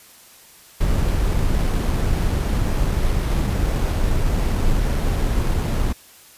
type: noise with sample-and-hold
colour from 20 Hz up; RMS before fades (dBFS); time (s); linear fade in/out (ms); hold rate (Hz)
brown; -19; 0.8-5.93; 10; 7350
effects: white hiss -47 dBFS RMS until 6.37 s + resampled to 32000 Hz